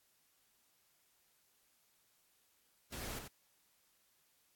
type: noise with echo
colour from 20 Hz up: pink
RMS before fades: -45 dBFS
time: 2.92-3.19 s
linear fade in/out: 5 ms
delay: 89 ms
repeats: 1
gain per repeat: -5 dB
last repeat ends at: 3.279 s
effects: white hiss -74 dBFS RMS until 4.55 s + AAC 64 kbps

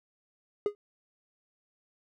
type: tone with exponential decay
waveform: triangle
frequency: 412.7 Hz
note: G#4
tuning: 11 cents flat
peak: -19 dBFS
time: 0.66-0.75 s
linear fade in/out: 1 ms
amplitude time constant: 19 ms
effects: none

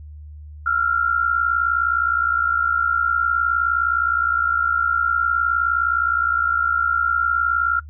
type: tone pair together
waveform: sine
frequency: 1346.5 / 1406 Hz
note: E6 / F6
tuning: +36 / +11 cents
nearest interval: minor second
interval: 75 cents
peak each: -20 / -19 dBFS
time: 0.66-7.8 s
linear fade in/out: 5 ms
effects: noise-tail reverb RT60 0.1 s tail -21 dB re dry + added 75 Hz sine -35 dBFS peak until 7.89 s

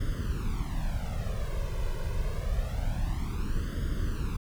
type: noise with flanger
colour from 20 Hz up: brown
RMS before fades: -30 dBFS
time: 0-4.37 s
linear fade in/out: 10 ms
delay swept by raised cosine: 0.6 to 2 ms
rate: 0.26 Hz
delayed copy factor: +1
effects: none

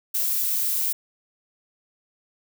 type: noise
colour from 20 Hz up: violet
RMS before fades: -24 dBFS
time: 0.14-0.93 s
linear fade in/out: 10 ms
effects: none

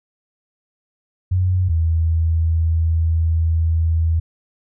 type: tone pair in turn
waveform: sine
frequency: 91.6 / 81.61 Hz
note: F#2 / E2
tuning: -17 / -17 cents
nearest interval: major second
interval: 200 cents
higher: first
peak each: -14 dBFS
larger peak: neither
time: 1.31-1.69 / 1.69-4.2 s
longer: second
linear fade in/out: 10 ms
effects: none

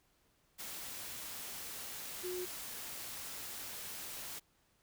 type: tone in noise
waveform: sine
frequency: 362 Hz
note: F#4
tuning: 38 cents flat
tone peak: -38 dBFS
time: 2.23-2.46 s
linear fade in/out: 20 ms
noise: white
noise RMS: -45 dBFS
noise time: 0.58-4.4 s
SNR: +4 dB
effects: pink hiss -73 dBFS RMS until 4.82 s

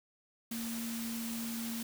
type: tone in noise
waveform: sine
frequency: 230 Hz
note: A#3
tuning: 23 cents flat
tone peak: -37 dBFS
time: 0.51-1.83 s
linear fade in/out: 5 ms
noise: white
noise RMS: -43 dBFS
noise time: 0.51-1.83 s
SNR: +3 dB
effects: none

